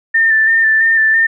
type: tone with vibrato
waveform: sine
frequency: 1788 Hz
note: A6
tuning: 27 cents sharp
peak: -8 dBFS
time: 0.14-1.27 s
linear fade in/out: 10 ms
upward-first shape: square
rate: 3 Hz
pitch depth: 22 cents each way
effects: none